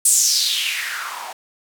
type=noise with band-pass filter sweep; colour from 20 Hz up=blue; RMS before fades=-20 dBFS; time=0.05-1.33 s; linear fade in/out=5 ms; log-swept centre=8900 to 730 Hz; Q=4.5; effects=none